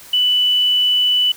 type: tone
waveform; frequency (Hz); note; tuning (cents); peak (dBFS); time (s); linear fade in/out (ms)
sine; 2980; F#7; +12; -12; 0.13-1.32; 5
effects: white hiss -40 dBFS RMS until 1.36 s